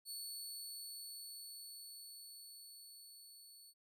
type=tone with level ramp; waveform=20% pulse; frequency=4435 Hz; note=C#8; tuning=in tune; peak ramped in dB=-38 to -52 dBFS; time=0.05-3.74 s; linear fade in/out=50 ms; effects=none